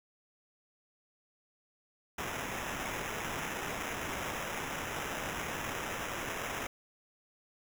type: noise with sample-and-hold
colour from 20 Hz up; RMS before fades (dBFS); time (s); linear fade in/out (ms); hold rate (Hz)
white; -38; 2.18-6.67; 5; 4410
effects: none